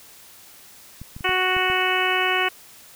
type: clicks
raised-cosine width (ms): 5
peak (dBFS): -24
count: 6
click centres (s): 1.016 / 1.165 / 1.208 / 1.293 / 1.566 / 1.7
type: harmonic tone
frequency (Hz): 370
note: F#4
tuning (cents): 0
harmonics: 1 / 2 / 3 / 4 / 5 / 6 / 7 / 8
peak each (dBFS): -27 / -27 / -27 / -27 / -27 / -27 / -27 / -27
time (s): 1.24-2.49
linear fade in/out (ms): 10
effects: white hiss -47 dBFS RMS until 2.95 s